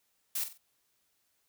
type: noise with echo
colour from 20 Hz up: blue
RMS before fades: -33 dBFS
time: 0.35-0.44 s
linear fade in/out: 5 ms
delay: 46 ms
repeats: 3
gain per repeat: -9 dB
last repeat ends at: 0.578 s
effects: white hiss -75 dBFS RMS until 1.48 s